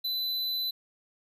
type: tone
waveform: square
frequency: 4008 Hz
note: B7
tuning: 25 cents sharp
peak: -29 dBFS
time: 0.04-0.71 s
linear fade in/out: 10 ms
effects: none